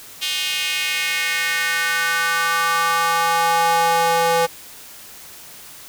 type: tone with high-pass filter sweep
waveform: square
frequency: 167.1 Hz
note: E3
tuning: 24 cents sharp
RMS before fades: -19 dBFS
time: 0.21-4.47 s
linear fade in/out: 20 ms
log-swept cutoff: 3100 to 610 Hz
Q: 2.8
effects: white hiss -40 dBFS RMS until 5.88 s